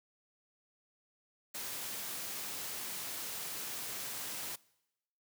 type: noise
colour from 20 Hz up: white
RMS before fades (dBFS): -41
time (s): 1.54-4.56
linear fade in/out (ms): 10
effects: noise-tail reverb RT60 0.9 s tail -23 dB re dry + high-pass 100 Hz 12 dB/octave